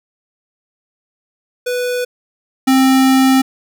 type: tone pair in turn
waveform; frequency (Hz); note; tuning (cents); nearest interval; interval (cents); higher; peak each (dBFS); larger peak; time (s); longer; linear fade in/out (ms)
square; 493.9 / 263.9; B4 / C4; 0 / +15; major seventh; 1085; first; -17 / -9; second; 1.66-2.05 / 2.67-3.42; second; 10
effects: none